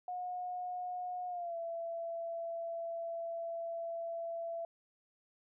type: tone with pitch glide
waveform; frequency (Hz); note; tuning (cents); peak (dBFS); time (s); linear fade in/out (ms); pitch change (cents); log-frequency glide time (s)
sine; 723 to 670.7; F#5 to E5; -40 to +30; -37; 0.08-4.65; 2; -130; 1.28-1.56
effects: none